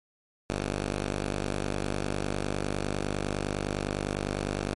5% pulse tone pair together, 49.88 / 84.8 Hz, G1 / E2, +31 / +50 cents, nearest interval major sixth, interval 919 cents, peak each -18 / -28 dBFS, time 0.5-4.74 s, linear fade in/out 0 ms, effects MP3 48 kbps

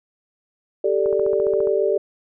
sine chord, G suspended second, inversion none, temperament equal, 392 / 440 / 587.3 Hz, G4 / A4 / D5, 0 / 0 / 0 cents, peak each -20 / -21 / -22 dBFS, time 0.84-1.98 s, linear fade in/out 5 ms
click train, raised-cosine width 1 ms, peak -21 dBFS, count 10, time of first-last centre 1.06-1.672 s, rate 14.7 Hz
effects none

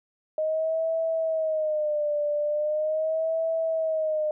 sine tone with vibrato, 620 Hz, D#5, 6 cents flat, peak -23 dBFS, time 0.38-4.31 s, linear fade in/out 2 ms, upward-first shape sine, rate 0.4 Hz, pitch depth 87 cents each way, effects none

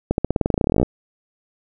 accelerating click train, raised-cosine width 2 ms, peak -4 dBFS, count 21, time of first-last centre 0.11-0.83 s, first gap 71 ms, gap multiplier 0.92, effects none

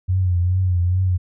sine tone with vibrato, 90.6 Hz, F#2, 36 cents flat, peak -15 dBFS, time 0.08-1.18 s, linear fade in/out 20 ms, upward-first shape triangle, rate 2.4 Hz, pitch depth 73 cents each way, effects none

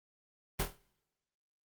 pink noise with echo, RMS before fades -31 dBFS, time 0.59-0.63 s, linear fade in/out 10 ms, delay 25 ms, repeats 6, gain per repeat -6 dB, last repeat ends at 0.78 s, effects noise-tail reverb RT60 1.0 s tail -26 dB re dry + Opus 32 kbps

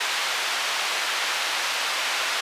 white band-pass noise, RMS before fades -26 dBFS, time 0-2.41 s, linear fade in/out 10 ms, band 760 to 3500 Hz, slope 12 dB/octave, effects resampled to 32000 Hz

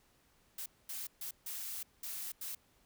blue noise bursts at uneven times, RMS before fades -42 dBFS, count 6, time 0.58-0.66 / 0.89-1.07 / 1.21-1.31 / 1.46-1.83 / 2.03-2.32 / 2.41-2.55 s, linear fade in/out 5 ms, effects pink hiss -70 dBFS RMS until 2.85 s

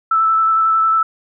sine tone with vibrato, 1318.5 Hz, E6, in tune, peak -11 dBFS, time 0.11-1.03 s, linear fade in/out 5 ms, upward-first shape square, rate 11 Hz, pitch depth 10 cents each way, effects none

